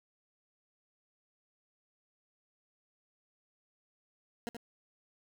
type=tone with echo; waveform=20% pulse; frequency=234.6 Hz; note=A#3; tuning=11 cents sharp; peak=-31 dBFS; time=4.47-4.49 s; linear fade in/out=0 ms; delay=77 ms; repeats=1; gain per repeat=-6 dB; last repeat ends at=4.567 s; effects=none